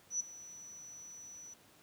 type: tone with ADSR envelope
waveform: sine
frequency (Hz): 5930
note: F#8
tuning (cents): +3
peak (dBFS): -30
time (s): 0.1-1.54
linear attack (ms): 100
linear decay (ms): 11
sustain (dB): -18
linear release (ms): 7
effects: pink hiss -63 dBFS RMS until 1.82 s + high-pass 100 Hz 12 dB/octave